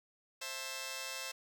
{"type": "chord", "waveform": "5% pulse", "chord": "A minor", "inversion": "first", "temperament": "just", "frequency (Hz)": [528, 660, 880], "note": ["C5", "E5", "A5"], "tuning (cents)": [16, 2, 0], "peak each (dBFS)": [-32, -35, -37], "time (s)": [0.41, 1.32], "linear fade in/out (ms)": 10, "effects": []}